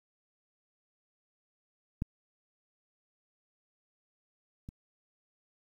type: clicks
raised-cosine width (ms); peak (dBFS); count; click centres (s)
5; -19 / -30; 2; 2.021 / 4.689
effects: 10-bit